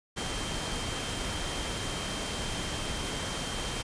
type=tone in noise; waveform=sine; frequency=3154 Hz; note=G7; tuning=10 cents sharp; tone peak=-41 dBFS; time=0.16-3.83 s; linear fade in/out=20 ms; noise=pink; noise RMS=-34 dBFS; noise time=0.16-3.83 s; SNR=-10 dB; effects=resampled to 22050 Hz